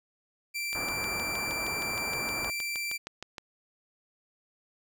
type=tone; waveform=sawtooth; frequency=2349 Hz; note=D7; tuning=in tune; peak=-28 dBFS; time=0.54-2.98 s; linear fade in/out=20 ms
type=click train; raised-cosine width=0.2 ms; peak=-21 dBFS; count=18; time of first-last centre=0.73-3.382 s; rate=6.41 Hz
type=low-pass noise; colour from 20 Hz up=white; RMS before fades=-38 dBFS; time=0.75-2.5 s; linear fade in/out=0 ms; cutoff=1400 Hz; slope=24 dB/octave
effects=none